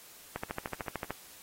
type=click train; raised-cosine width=0.5 ms; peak=-20 dBFS; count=11; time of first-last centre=0.36-1.106 s; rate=13.4 Hz; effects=white hiss -53 dBFS RMS until 1.42 s + AAC 48 kbps